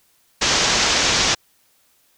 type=low-pass noise; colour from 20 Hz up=white; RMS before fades=-18 dBFS; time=0.41-1.35 s; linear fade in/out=10 ms; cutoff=6700 Hz; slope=48 dB/octave; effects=white hiss -60 dBFS RMS until 2.17 s